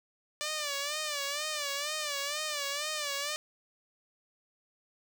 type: tone with vibrato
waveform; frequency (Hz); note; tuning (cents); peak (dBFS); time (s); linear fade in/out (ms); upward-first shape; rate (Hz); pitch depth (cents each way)
5% pulse; 587.3; D5; 0; -21; 0.41-3.36; 0; sine; 2.1; 90
effects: none